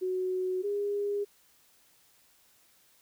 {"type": "tone pair in turn", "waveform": "sine", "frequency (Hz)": [370, 407.3], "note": ["F#4", "G#4"], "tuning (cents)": [0, -34], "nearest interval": "major second", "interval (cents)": 166, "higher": "second", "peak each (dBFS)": -28, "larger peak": "neither", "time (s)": [[0.01, 0.63], [0.63, 1.25]], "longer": "neither", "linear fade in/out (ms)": 20, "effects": ["white hiss -64 dBFS RMS until 3.01 s"]}